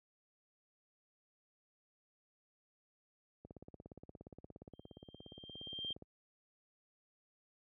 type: click train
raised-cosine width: 2 ms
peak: -38 dBFS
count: 45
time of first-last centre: 3.45-6.023 s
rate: 17.1 Hz
type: tone with exponential growth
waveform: sine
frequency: 3175 Hz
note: G7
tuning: 21 cents sharp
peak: -37 dBFS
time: 4.73-5.93 s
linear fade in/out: 5 ms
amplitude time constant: 260 ms
effects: high-pass 60 Hz 12 dB/octave